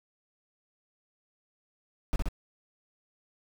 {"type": "noise with echo", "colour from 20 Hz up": "brown", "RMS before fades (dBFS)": -25, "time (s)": [2.13, 2.16], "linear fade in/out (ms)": 0, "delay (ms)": 63, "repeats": 2, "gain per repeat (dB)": -2, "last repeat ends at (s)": 2.286, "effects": []}